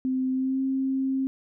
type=tone with pitch glide; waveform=sine; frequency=259.5 to 266.3 Hz; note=C4 to C4; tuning=-14 to +31 cents; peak=-23 dBFS; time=0.05-1.27 s; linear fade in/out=0 ms; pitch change=+45 cents; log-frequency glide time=0.32-0.61 s; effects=none